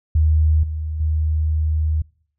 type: tone with level steps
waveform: sine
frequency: 77.78 Hz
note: D#2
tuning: in tune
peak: -12 / -22 / -16 dBFS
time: 0.15-2.02 s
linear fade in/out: 5 ms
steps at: 0.63 / 1 s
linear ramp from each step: 5 ms
effects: noise-tail reverb RT60 0.6 s tail -26 dB re dry